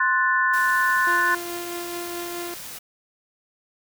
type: chord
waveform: sine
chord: F# diminished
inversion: second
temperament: equal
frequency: 1046.5 / 1480 / 1760 Hz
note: C6 / F#6 / A6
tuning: 0 / 0 / 0 cents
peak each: -22 dBFS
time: 0-1.35 s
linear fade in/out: 5 ms
type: noise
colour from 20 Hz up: white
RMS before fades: -37 dBFS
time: 0.53-2.79 s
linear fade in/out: 10 ms
type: tone with tremolo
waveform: sawtooth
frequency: 347.4 Hz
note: F4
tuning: 9 cents flat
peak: -25 dBFS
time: 1.07-2.54 s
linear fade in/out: 2 ms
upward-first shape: triangle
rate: 4.7 Hz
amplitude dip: 30%
effects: none